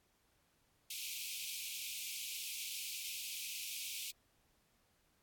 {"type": "high-pass noise", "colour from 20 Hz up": "pink", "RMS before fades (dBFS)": -44, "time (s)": [0.9, 4.11], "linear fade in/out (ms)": 5, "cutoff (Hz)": 2300, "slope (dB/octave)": 96, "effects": ["pink hiss -75 dBFS RMS until 5.22 s", "AAC 64 kbps"]}